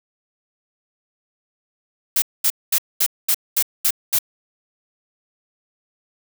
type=noise bursts; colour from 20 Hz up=blue; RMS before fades=-17 dBFS; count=8; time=2.16-4.188 s; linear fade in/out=5 ms; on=61 ms; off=220 ms; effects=none